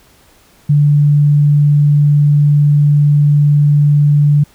sine tone, 146.3 Hz, D3, 6 cents flat, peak -6 dBFS, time 0.69-4.44 s, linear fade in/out 10 ms, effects pink hiss -48 dBFS RMS until 4.54 s

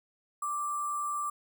sine tone with sample-and-hold, 1174.7 Hz, D6, in tune, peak -30 dBFS, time 0.42-1.3 s, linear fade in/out 5 ms, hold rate 8820 Hz, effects none

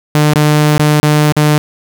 sawtooth tone with dropouts, 150.3 Hz, D3, 40 cents sharp, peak -3 dBFS, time 0.15-1.58 s, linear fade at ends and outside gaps 0 ms, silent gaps 0.336-0.358 / 0.779-0.795 / 1-1.03 / 1.323-1.366 s, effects none

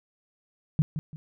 sine tone with echo, 153.1 Hz, D#3, 28 cents flat, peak -17 dBFS, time 0.79-0.82 s, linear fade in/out 0 ms, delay 170 ms, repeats 2, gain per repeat -10 dB, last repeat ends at 1.16 s, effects none

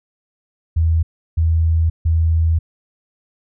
sine tone bursts at uneven times, 81.5 Hz, E2, 19 cents flat, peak -12 dBFS, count 3, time 0.76-1.03 / 1.37-1.9 / 2.05-2.59 s, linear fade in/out 10 ms, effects none

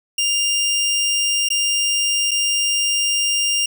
20% pulse tone with dropouts, 2800 Hz, F7, 4 cents sharp, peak -12 dBFS, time 0.18-3.66 s, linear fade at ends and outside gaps 5 ms, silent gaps 1.488-1.502 / 2.31-2.314 s, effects none

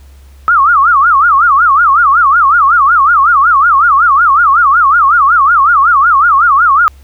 sine tone with vibrato, 1246 Hz, D#6, 2 cents sharp, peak -4 dBFS, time 0.48-6.88 s, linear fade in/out 0 ms, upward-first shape sine, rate 5.4 Hz, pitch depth 250 cents each way, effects added 68 Hz sine -34 dBFS peak until 7.03 s + pink hiss -48 dBFS RMS until 7.03 s

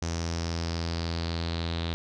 sawtooth tone with low-pass filter sweep, 83.6 Hz, E2, 25 cents sharp, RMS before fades -31 dBFS, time 0.02-1.94 s, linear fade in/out 0 ms, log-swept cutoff 6000 to 3800 Hz, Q 5.4, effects none

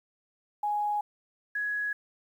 sine tone pair in turn, 832 / 1674.6 Hz, G#5 / G#6, +3 / +14 cents, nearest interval octave, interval 1211 cents, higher second, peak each -26 / -28 dBFS, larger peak first, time 0.63-1.01 / 1.55-1.93 s, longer neither, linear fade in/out 5 ms, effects 10-bit

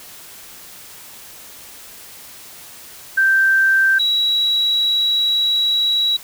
sine tone pair in turn, 1565 / 3889 Hz, G6 / B7, -3 / -27 cents, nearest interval octave + major third, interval 1576 cents, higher second, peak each -11 / -14 dBFS, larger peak first, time 3.17-3.99 / 3.99-6.17 s, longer second, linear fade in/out 10 ms, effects white hiss -39 dBFS RMS until 6.23 s

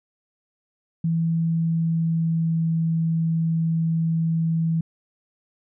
sine tone with pitch glide, 164.81 to 163.48 Hz, E3 to E3, 0 to -14 cents, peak -19 dBFS, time 1.04-4.81 s, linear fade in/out 5 ms, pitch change -14 cents, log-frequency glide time 1.38-2.76 s, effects none

